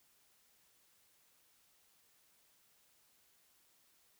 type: silence
effects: white hiss -71 dBFS RMS until 4.19 s